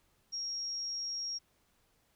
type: tone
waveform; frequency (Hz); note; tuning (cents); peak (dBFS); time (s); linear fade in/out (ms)
sine; 5590; F8; +1; -35; 0.32-1.39; 20
effects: pink hiss -72 dBFS RMS until 2.15 s